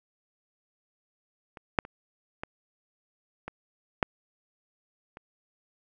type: clicks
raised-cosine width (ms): 0.5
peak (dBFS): -28 / -6 / -27 / -19 / -21 / -7 / -28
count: 7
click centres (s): 1.572 / 1.788 / 1.851 / 2.435 / 3.48 / 4.028 / 5.171
effects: none